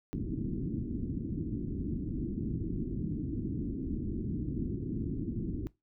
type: low-pass noise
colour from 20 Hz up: white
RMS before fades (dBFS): -35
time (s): 0.13-5.67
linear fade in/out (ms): 0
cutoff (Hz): 330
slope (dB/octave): 48
effects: noise-tail reverb RT60 0.2 s tail -20 dB re dry